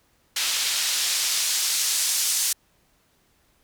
white noise with band-pass filter sweep, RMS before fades -24 dBFS, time 0.36-2.53 s, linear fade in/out 5 ms, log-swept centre 3700 to 7000 Hz, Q 0.9, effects pink hiss -64 dBFS RMS until 3.63 s

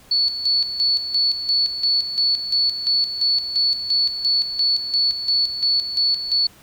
sine tone with tremolo, 4435 Hz, C#8, in tune, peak -15 dBFS, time 0.11-6.47 s, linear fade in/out 5 ms, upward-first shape square, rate 2.9 Hz, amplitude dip 65%, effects pink hiss -49 dBFS RMS until 6.62 s

